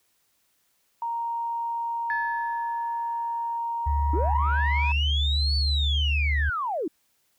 sine tone with pitch glide, 932 to 956.5 Hz, A#5 to A#5, -1 to +44 cents, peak -26 dBFS, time 1.02-4.92 s, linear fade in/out 2 ms, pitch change +45 cents, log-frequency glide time 3.78-4.32 s
sine tone with exponential decay, 1725 Hz, A6, 35 cents flat, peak -24 dBFS, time 2.1-3.58 s, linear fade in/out 1 ms, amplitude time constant 320 ms
sine tone, 72.5 Hz, D2, 22 cents flat, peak -21 dBFS, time 3.86-6.5 s, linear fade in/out 10 ms
sine linear two-way sweep, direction up then down, 274.3 to 4512 to 274.3 Hz, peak -25 dBFS, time 4.13-6.88 s, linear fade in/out 5 ms, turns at 5.56 s
effects tanh soft clip ceiling -14 dBFS + white hiss -69 dBFS RMS until 7.38 s

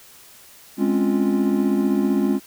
triangle chord, Db major seventh, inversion second, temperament equal, 207.7 / 261.6 / 277.2 / 349.2 Hz, Ab3 / C4 / Db4 / F4, 0 / 0 / 0 / 0 cents, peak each -19 / -22 / -20 / -22 dBFS, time 0.77-2.4 s, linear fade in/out 50 ms, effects white hiss -47 dBFS RMS until 2.46 s

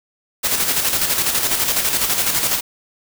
white noise with tremolo, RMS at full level -17 dBFS, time 0.43-2.61 s, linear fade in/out 20 ms, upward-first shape square, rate 12 Hz, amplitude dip 45%, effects none

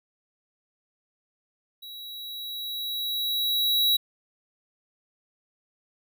square tone with level ramp, 3882 Hz, B7, 31 cents flat, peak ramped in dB -40 to -19 dBFS, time 1.82-3.97 s, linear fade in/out 10 ms, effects none

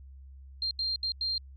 sine tone bursts at uneven times, 4186 Hz, C8, in tune, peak -28 dBFS, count 4, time 0.62-0.71 / 0.79-0.96 / 1.03-1.12 / 1.21-1.38 s, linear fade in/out 2 ms, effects added 67 Hz sine -46 dBFS peak until 1.56 s

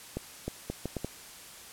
accelerating click train, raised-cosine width 2 ms, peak -19 dBFS, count 6, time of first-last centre 0.17-1.046 s, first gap 310 ms, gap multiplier 0.71, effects white hiss -48 dBFS RMS until 1.72 s + low-pass 12000 Hz 12 dB/octave

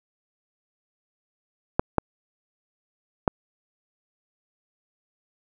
clicks, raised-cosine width 1 ms, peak -4 dBFS, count 3, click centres 1.795 / 1.983 / 3.278 s, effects none

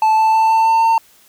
triangle tone with pitch steps, 875 / 881.1 / 887.2 / 893.4 / 899.6 / 905.9 Hz, A5 / A5 / A5 / A5 / A5 / A#5, -10 / +2 / +14 / +26 / +38 / -50 cents, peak -8 dBFS, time 0.02-0.98 s, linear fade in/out 2 ms, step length 160 ms, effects white hiss -50 dBFS RMS until 1.28 s

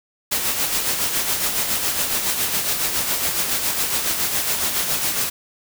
white noise with tremolo, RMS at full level -20 dBFS, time 0.31-5.3 s, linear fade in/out 10 ms, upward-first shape sine, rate 7.2 Hz, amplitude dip 45%, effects none

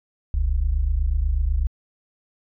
sine tone pair together, 41.18 / 69.3 Hz, E1 / C#2, -1 / 0 cents, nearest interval major sixth, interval 901 cents, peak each -20 dBFS, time 0.34-1.67 s, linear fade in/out 0 ms, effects tanh soft clip ceiling -12 dBFS

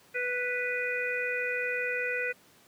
harmonic tone, 493.9 Hz, B4, in tune, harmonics 1 / 3 / 4 / 5, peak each -34 / -34 / -34 / -34 dBFS, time 0.14-2.33 s, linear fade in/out 20 ms, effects pink hiss -59 dBFS RMS until 2.67 s + high-pass 150 Hz 12 dB/octave

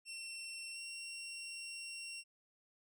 20% pulse tone with pitch glide, 2711 to 2741 Hz, E7 to F7, +48 to -33 cents, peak -39 dBFS, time 0.05-2.24 s, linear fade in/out 50 ms, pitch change +19 cents, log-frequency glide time 0.72-0.78 s, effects none

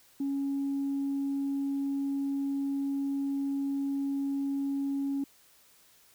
sine tone, 277.2 Hz, C#4, in tune, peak -27 dBFS, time 0.2-5.24 s, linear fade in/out 5 ms, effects tanh soft clip ceiling -25 dBFS + white hiss -61 dBFS RMS until 6.14 s

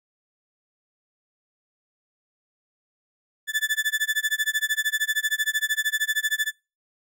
35% pulse tone with tremolo, 1744 Hz, A6, 16 cents flat, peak -17 dBFS, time 3.47-6.52 s, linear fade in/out 50 ms, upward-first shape sine, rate 13 Hz, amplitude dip 100%, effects noise-tail reverb RT60 0.3 s tail -26 dB re dry

